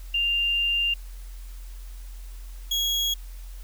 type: tone pair in turn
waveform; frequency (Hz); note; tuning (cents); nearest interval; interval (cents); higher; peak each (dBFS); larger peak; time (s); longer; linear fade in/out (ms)
sine / 35% pulse; 2793 / 3315; F7 / G#7; -1 / -4; minor third; 297; second; -21; neither; 0.14-0.94 / 2.71-3.14; first; 5
effects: added 43 Hz sine -36 dBFS peak until 3.63 s + white hiss -53 dBFS RMS until 3.63 s